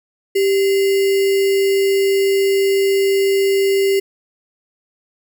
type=tone with sample-and-hold; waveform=sine; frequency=392 Hz; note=G4; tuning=in tune; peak=-12 dBFS; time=0.35-4 s; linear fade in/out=10 ms; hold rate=2450 Hz; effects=none